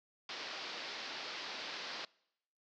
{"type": "low-pass noise", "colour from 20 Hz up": "white", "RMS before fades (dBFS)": -44, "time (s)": [0.29, 2.05], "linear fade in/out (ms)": 2, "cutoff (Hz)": 5100, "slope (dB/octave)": 48, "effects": ["noise-tail reverb RT60 0.8 s tail -25 dB re dry", "high-pass 300 Hz 12 dB/octave"]}